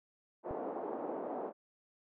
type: band-pass noise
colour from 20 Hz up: white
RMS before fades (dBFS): -40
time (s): 0.43-1.53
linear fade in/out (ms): 50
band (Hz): 270 to 760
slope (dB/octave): 24
type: click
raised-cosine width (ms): 3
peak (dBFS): -30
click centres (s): 0.51
effects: none